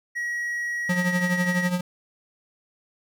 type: tone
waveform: triangle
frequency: 1909 Hz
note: A#6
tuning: 41 cents sharp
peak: -24 dBFS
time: 0.15-1.69 s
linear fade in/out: 20 ms
type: tone with tremolo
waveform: square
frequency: 179.1 Hz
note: F3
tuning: 44 cents sharp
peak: -20 dBFS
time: 0.89-1.81 s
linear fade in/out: 5 ms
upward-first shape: triangle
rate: 12 Hz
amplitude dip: 75%
effects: none